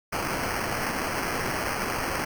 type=noise with sample-and-hold; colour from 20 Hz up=violet; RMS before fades=-29 dBFS; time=0.12-2.25 s; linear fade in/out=10 ms; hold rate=3675 Hz; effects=none